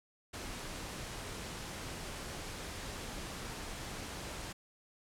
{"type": "noise", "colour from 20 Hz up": "pink", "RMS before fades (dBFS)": -43, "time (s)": [0.33, 4.53], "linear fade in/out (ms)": 10, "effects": ["low-pass 10000 Hz 12 dB/octave"]}